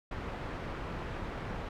pink low-pass noise, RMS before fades -39 dBFS, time 0.11-1.69 s, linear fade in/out 5 ms, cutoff 1900 Hz, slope 12 dB/octave, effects none

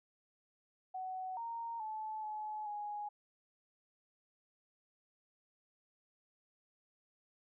sine tone with pitch steps, 748 / 926 / 867 / 854 / 831 Hz, F#5 / A#5 / A5 / G#5 / G#5, +19 / -12 / -26 / +48 / +1 cents, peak -39 dBFS, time 0.94-3.09 s, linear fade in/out 10 ms, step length 430 ms, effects none

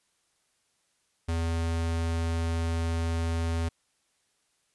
square tone, 82.9 Hz, E2, 10 cents sharp, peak -27 dBFS, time 1.28-3.69 s, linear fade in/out 10 ms, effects white hiss -72 dBFS RMS until 4.74 s + resampled to 24000 Hz

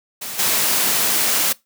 white noise with level steps, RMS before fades -29 / -18 dBFS, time 0.21-1.53 s, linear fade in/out 10 ms, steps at 0.38 s, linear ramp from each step 20 ms, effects noise-tail reverb RT60 0.2 s tail -22 dB re dry + high-pass 150 Hz 12 dB/octave

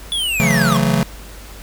square linear sweep, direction down, 3476 to 1046.5 Hz, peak -18 dBFS, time 0.12-0.77 s, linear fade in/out 0 ms
square chord, F# minor seventh, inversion second, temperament just, 138.75 / 166.5 / 185 / 222 Hz, C#3 / E3 / F#3 / A3, +2 / +18 / 0 / +16 cents, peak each -20 dBFS, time 0.4-1.03 s, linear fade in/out 0 ms
effects added 50 Hz sine -35 dBFS peak until 1.62 s + pink hiss -39 dBFS RMS until 1.62 s

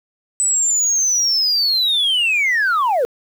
sine linear sweep, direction down, 8040 to 446.3 Hz, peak -12 dBFS, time 0.4-3.05 s, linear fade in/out 0 ms, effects tanh soft clip ceiling -12 dBFS + 7-bit

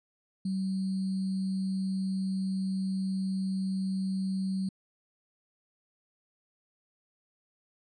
sine tone with sample-and-hold, 190.4 Hz, F#3, 50 cents sharp, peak -28 dBFS, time 0.45-4.69 s, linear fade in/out 5 ms, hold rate 4410 Hz, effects resampled to 22050 Hz

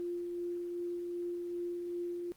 sine tone with tremolo, 349.2 Hz, F4, in tune, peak -34 dBFS, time 0-2.32 s, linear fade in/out 0 ms, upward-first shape sine, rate 2.6 Hz, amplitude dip 25%, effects pink hiss -64 dBFS RMS until 2.36 s + Opus 24 kbps

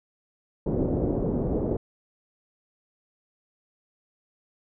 white low-pass noise, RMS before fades -26 dBFS, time 0.66-1.77 s, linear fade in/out 5 ms, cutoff 470 Hz, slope 24 dB/octave, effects none

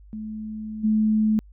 sine tone with level steps, 216.2 Hz, A3, 30 cents flat, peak -30 / -17 dBFS, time 0.13-1.39 s, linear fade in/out 0 ms, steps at 0.83 s, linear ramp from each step 20 ms, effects added 50 Hz sine -45 dBFS peak until 1.52 s

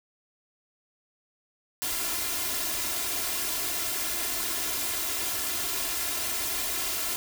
white noise with comb filter, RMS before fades -30 dBFS, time 1.82-7.16 s, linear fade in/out 0 ms, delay 2.9 ms, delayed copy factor +0.75, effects none

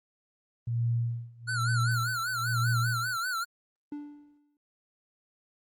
sine tone with tremolo, 117.5 Hz, A#2, 14 cents sharp, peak -24 dBFS, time 0.67-3.17 s, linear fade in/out 5 ms, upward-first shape sine, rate 1.1 Hz, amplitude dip 95%
square tone with vibrato, 1422 Hz, F6, 31 cents sharp, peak -30 dBFS, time 1.47-3.45 s, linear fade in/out 20 ms, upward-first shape sine, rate 5.1 Hz, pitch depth 120 cents each way
triangle tone with exponential decay, 292.8 Hz, D4, 5 cents flat, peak -31 dBFS, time 3.92-4.57 s, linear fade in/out 2 ms, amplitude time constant 140 ms
effects Opus 32 kbps

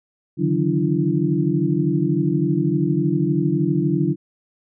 sine tone cluster, 142.8 / 155.4 / 182.6 / 294.5 / 337.9 Hz, D3 / D#3 / F#3 / D4 / E4, -48 / -2 / -23 / +5 / +43 cents, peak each -23 dBFS, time 0.37-4.16 s, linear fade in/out 50 ms, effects none

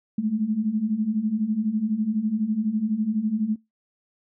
sine beating tone pair, 207.7 / 219.7 Hz, G#3 / A3, 0 / -2 cents, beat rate 12 Hz, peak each -27 / -23 dBFS, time 0.18-3.56 s, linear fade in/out 5 ms, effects noise-tail reverb RT60 0.2 s tail -24 dB re dry

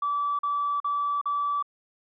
sine tone bursts, 1155 Hz, D6, 29 cents flat, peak -23 dBFS, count 4, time 0.02-1.626 s, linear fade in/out 5 ms, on 370 ms, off 42 ms, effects tanh soft clip ceiling -19 dBFS

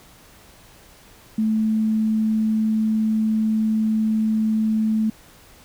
sine tone, 218.5 Hz, A3, 12 cents flat, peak -17 dBFS, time 1.38-5.1 s, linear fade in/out 5 ms, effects pink hiss -49 dBFS RMS until 5.64 s

